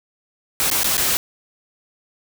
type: noise with dropouts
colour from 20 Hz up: white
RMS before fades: -19 dBFS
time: 0.6-1.17 s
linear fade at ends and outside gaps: 0 ms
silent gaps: 0.701-0.714 / 0.833-0.844 / 0.969-0.979 s
effects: none